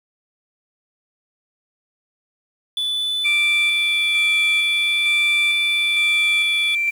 triangle tone with vibrato, 3469 Hz, A7, 25 cents flat, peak -18 dBFS, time 2.77-6.75 s, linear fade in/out 2 ms, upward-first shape sine, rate 0.46 Hz, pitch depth 14 cents each way
sine tone with tremolo, 2349 Hz, D7, in tune, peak -14 dBFS, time 3.24-6.91 s, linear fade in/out 20 ms, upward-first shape square, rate 1.1 Hz, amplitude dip 30%
effects tanh soft clip ceiling -11 dBFS + 7-bit

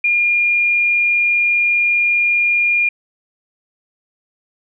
sine tone, 2415 Hz, D7, 48 cents sharp, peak -12 dBFS, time 0.04-2.89 s, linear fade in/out 5 ms, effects none

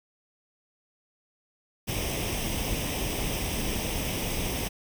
pink noise with comb filter, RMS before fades -30 dBFS, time 1.87-4.69 s, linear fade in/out 20 ms, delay 0.35 ms, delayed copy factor +0.65, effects none

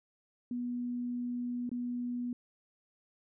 sine tone with dropouts, 243.9 Hz, B3, 21 cents flat, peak -33 dBFS, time 0.51-2.33 s, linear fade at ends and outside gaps 2 ms, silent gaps 1.693-1.715 s, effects none

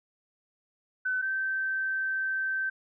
sine tone pair in turn, 1514 / 1551.2 Hz, F#6 / G6, +39 / -19 cents, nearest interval unison, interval 42 cents, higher second, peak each -26 / -27 dBFS, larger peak first, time 1.05-1.22 / 1.22-2.7 s, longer second, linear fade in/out 10 ms, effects none

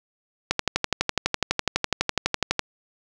click train, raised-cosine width 0.2 ms, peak -3 dBFS, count 26, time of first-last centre 0.51-2.593 s, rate 12 Hz, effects none

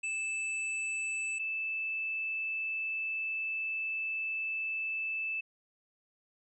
square / sine tone pair in turn, 2631 / 2631 Hz, E7 / E7, -4 / -4 cents, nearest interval unison, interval 0 cents, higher neither, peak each -33 / -32 dBFS, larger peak second, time 0.03-1.39 / 1.39-5.41 s, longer second, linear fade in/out 10 ms, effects resampled to 22050 Hz

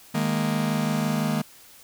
45% pulse chord, D# suspended fourth, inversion none, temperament just, 155.56 / 207.4 / 233.3 Hz, D#3 / G#3 / A#3, 0 / -2 / +2 cents, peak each -27 dBFS, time 0.14-1.42 s, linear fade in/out 10 ms, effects white hiss -50 dBFS RMS until 1.83 s

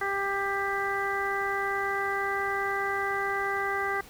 harmonic tone, 395.6 Hz, G4, 16 cents sharp, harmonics 1 / 2 / 3 / 4 / 5, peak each -33 / -33 / -33 / -33 / -33 dBFS, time 0.01-4.01 s, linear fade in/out 5 ms, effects pink hiss -50 dBFS RMS until 4.09 s

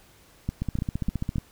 two click trains, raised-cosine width 5 ms, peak -15 / -14 dBFS, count 12 / 4, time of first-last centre 0.62-1.358 / 0.49-1.383 s, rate 14.9 / 3.36 Hz, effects pink hiss -56 dBFS RMS until 1.51 s

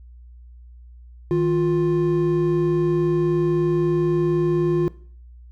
triangle tone pair together, 156.9 / 351.5 Hz, D#3 / F4, +15 / +11 cents, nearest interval octave + major second, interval 1396 cents, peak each -20 / -16 dBFS, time 1.31-4.88 s, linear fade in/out 0 ms, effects noise-tail reverb RT60 0.5 s tail -19 dB re dry + added 60 Hz sine -41 dBFS peak until 5.51 s

